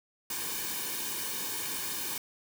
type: noise with comb filter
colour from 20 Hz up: white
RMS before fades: -35 dBFS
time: 0.3-2.18 s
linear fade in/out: 2 ms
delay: 1.5 ms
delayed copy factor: -0.8
effects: none